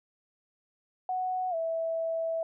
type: tone with pitch glide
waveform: sine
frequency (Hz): 740 to 655.5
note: F#5 to E5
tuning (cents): 0 to -10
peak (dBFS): -28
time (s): 1.09-2.43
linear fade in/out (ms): 2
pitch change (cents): -210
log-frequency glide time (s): 1.5-1.55
effects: none